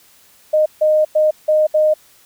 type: tone bursts at uneven times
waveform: sine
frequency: 616 Hz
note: D#5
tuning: 17 cents flat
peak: -10 dBFS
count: 5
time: 0.53-0.66 / 0.81-1.05 / 1.15-1.31 / 1.48-1.67 / 1.74-1.94 s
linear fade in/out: 10 ms
effects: white hiss -50 dBFS RMS until 2.25 s